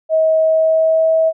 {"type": "tone with pitch glide", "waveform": "sine", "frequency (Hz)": [637, 644.8], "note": ["D#5", "E5"], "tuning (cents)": [41, -38], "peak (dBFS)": -10, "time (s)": [0.09, 1.33], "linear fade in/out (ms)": 50, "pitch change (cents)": 21, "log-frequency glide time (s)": [0.38, 1.09], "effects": []}